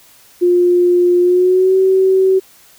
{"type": "tone with pitch glide", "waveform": "sine", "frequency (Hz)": [354.2, 379.6], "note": ["F4", "F#4"], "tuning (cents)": [24, 44], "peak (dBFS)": -8, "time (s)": [0.41, 2.4], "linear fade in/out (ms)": 20, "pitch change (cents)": 120, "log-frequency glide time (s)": [1.21, 1.76], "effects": ["white hiss -46 dBFS RMS until 2.78 s"]}